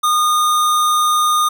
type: tone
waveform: square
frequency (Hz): 1224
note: D#6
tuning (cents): -29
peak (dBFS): -13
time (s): 0.03-1.49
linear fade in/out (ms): 10
effects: none